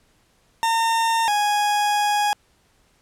40% pulse tone pair in turn, 911 / 829.4 Hz, A#5 / G#5, -40 / -3 cents, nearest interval major second, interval 163 cents, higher first, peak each -17 dBFS, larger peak neither, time 0.63-1.28 / 1.28-2.33 s, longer second, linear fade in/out 0 ms, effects pink hiss -61 dBFS RMS until 3.01 s + low-pass 11000 Hz 12 dB/octave

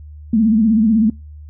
sine tone with vibrato, 220 Hz, A3, in tune, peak -10 dBFS, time 0.33-1.1 s, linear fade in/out 5 ms, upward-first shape sine, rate 16 Hz, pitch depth 98 cents each way, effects noise-tail reverb RT60 0.2 s tail -22 dB re dry + added 75 Hz sine -33 dBFS peak until 1.49 s

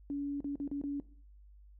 sine tone with dropouts, 284 Hz, C#4, 42 cents sharp, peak -33 dBFS, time 0.1-1 s, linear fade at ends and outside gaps 1 ms, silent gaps 0.405-0.444 / 0.556-0.6 / 0.677-0.714 / 0.815-0.838 s, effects noise-tail reverb RT60 0.5 s tail -18 dB re dry + added 50 Hz sine -54 dBFS peak until 1.79 s

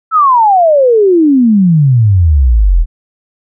sine exponential sweep, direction down, 1342 to 38 Hz, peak -4 dBFS, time 0.11-2.86 s, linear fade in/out 50 ms, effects none

